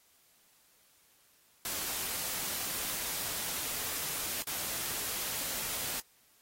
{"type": "noise with dropouts", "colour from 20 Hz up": "white", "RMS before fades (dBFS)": -36, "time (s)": [1.65, 6], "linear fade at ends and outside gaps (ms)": 1, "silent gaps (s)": [4.423, 4.471], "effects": ["white hiss -66 dBFS RMS until 6.41 s", "AAC 48 kbps"]}